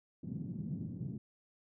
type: band-pass noise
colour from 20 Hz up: white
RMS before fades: -41 dBFS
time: 0.23-1.18 s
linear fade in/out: 5 ms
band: 110 to 210 Hz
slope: 24 dB/octave
effects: none